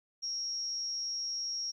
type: tone with amplitude modulation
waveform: sine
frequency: 5588 Hz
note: F8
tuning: in tune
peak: -31 dBFS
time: 0.22-1.72 s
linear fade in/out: 20 ms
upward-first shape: sine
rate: 299 Hz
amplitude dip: 50%
effects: 12-bit